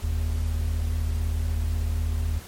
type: tone pair together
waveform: triangle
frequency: 43.48 / 79.6 Hz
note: F1 / D#2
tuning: -7 / +40 cents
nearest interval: minor seventh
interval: 1047 cents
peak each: -26 / -22 dBFS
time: 0.02-2.4 s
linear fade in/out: 20 ms
effects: pink hiss -44 dBFS RMS until 2.47 s + MP3 64 kbps